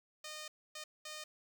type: tone bursts at uneven times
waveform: 5% pulse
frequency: 613 Hz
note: D#5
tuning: 26 cents flat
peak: -33 dBFS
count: 3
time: 0.24-0.48 / 0.75-0.84 / 1.05-1.24 s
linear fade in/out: 5 ms
effects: none